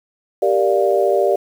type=chord; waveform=sine; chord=G minor seventh; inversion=none; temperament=equal; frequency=392 / 466.2 / 587.3 / 698.5 Hz; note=G4 / Bb4 / D5 / F5; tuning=0 / 0 / 0 / 0 cents; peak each=-17 / -20 / -17 / -21 dBFS; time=0.42-1.36 s; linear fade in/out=5 ms; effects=7-bit